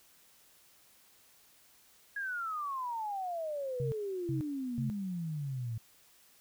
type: exponential sweep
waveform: sine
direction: down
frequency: 1670 to 110 Hz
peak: -34 dBFS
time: 2.16-5.78 s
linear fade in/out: 5 ms
type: tone bursts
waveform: sine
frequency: 134.2 Hz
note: C3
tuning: 44 cents sharp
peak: -32 dBFS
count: 3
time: 3.8-4.9 s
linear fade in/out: 0 ms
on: 120 ms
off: 370 ms
effects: white hiss -63 dBFS RMS until 6.4 s